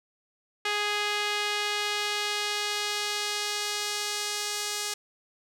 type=tone with band-pass filter sweep; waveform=sawtooth; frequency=415.3 Hz; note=G#4; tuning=in tune; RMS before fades=-30 dBFS; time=0.65-4.94 s; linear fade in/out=5 ms; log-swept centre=2700 to 6300 Hz; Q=0.99; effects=none